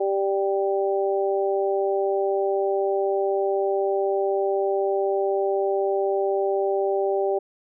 harmonic tone, 196 Hz, G3, in tune, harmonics 2 / 3 / 4, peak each -22 / -26 / -28 dBFS, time 0-7.39 s, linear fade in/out 10 ms, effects none

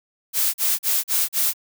blue noise bursts, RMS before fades -20 dBFS, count 5, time 0.33-1.536 s, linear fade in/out 50 ms, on 210 ms, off 39 ms, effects none

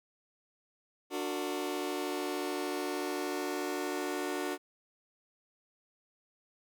sawtooth chord, D augmented, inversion none, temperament just, 293.7 / 367.1 / 458.9 Hz, D4 / F#4 / A#4, 0 / -14 / -27 cents, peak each -33 / -32 / -37 dBFS, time 1.1-4.58 s, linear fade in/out 50 ms, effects none

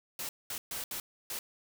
white noise bursts at uneven times, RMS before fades -38 dBFS, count 5, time 0.19-0.29 / 0.5-0.58 / 0.71-0.84 / 0.91-1 / 1.3-1.39 s, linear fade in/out 2 ms, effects none

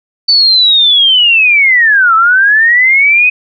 sine linear two-way sweep, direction down then up, 4555 to 1294 to 2529 Hz, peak -4 dBFS, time 0.28-3.3 s, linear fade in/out 10 ms, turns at 2.15 s, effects none

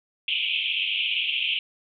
white band-pass noise, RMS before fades -26 dBFS, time 0.28-1.59 s, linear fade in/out 2 ms, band 2400 to 3300 Hz, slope 96 dB/octave, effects none

